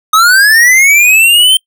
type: linear sweep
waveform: square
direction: up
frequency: 1244.5 to 3136 Hz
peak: -4 dBFS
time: 0.13-1.57 s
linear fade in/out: 5 ms
effects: noise-tail reverb RT60 0.1 s tail -25 dB re dry